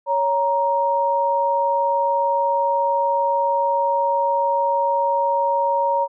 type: tone pair together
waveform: sine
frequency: 557 / 936.8 Hz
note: C#5 / A#5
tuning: +8 / +8 cents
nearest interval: major sixth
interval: 900 cents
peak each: -21 / -18 dBFS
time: 0.06-6.08 s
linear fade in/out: 50 ms
effects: none